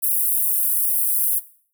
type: high-pass noise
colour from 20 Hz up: pink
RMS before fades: -20 dBFS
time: 0.02-1.4 s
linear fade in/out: 20 ms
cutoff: 10000 Hz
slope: 48 dB/octave
effects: noise-tail reverb RT60 0.5 s tail -17 dB re dry